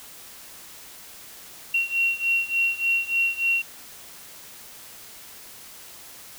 sine beating tone pair, 2736 / 2739.4 Hz, F7 / F7, -36 / -34 cents, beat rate 3.4 Hz, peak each -25 / -23 dBFS, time 1.74-3.62 s, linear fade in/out 5 ms, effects white hiss -44 dBFS RMS until 6.38 s

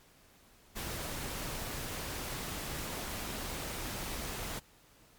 pink noise, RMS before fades -39 dBFS, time 0.75-4.6 s, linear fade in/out 20 ms, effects pink hiss -62 dBFS RMS until 5.18 s + MP3 96 kbps

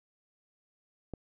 click, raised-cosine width 2 ms, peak -25 dBFS, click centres 1.137 s, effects none

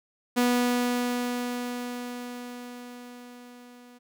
sawtooth tone with level ramp, 244.8 Hz, B3, 15 cents flat, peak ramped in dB -16 to -45 dBFS, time 0.36-3.99 s, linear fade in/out 20 ms, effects none

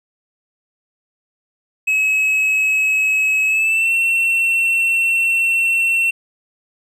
triangle tone with pitch glide, 2567 to 2707 Hz, E7 to E7, -47 to +45 cents, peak -12 dBFS, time 1.87-6.11 s, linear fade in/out 10 ms, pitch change +92 cents, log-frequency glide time 3.46-3.92 s, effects none

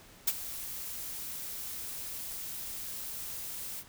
blue noise with ADSR envelope, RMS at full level -26 dBFS, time 0.27-3.84 s, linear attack 9 ms, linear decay 41 ms, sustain -14 dB, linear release 50 ms, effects pink hiss -55 dBFS RMS until 3.88 s

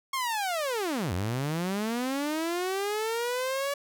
sawtooth linear two-way sweep, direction down then up, 1095 to 84 to 571 Hz, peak -24 dBFS, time 0.13-3.74 s, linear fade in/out 5 ms, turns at 1.13 s, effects none

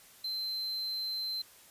triangle tone, 4100 Hz, C8, 36 cents flat, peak -32 dBFS, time 0.24-1.42 s, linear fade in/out 5 ms, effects white hiss -57 dBFS RMS until 1.7 s + resampled to 32000 Hz

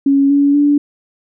sine tone with pitch steps, 277.2 / 283.4 / 289.6 Hz, C#4 / C#4 / D4, 0 / +38 / -24 cents, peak -8 dBFS, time 0.06-0.78 s, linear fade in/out 5 ms, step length 240 ms, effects none

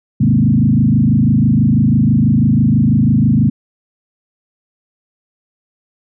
sine tone with frequency modulation, 179.4 Hz, F3, 47 cents sharp, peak -8 dBFS, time 0.2-3.5 s, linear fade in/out 10 ms, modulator 26.1 Hz, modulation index 2.8, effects none

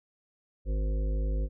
harmonic tone, 52 Hz, G#1, 3 cents sharp, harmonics 1 / 3 / 5 / 7 / 9 / 10, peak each -26 / -41 / -44 / -46 / -47 / -45 dBFS, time 0.65-1.49 s, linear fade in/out 50 ms, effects none

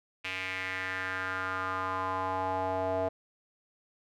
square tone with band-pass filter sweep, 93.7 Hz, F#2, 22 cents sharp, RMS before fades -33 dBFS, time 0.24-3.09 s, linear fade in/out 10 ms, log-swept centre 2500 to 640 Hz, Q 3.7, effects none

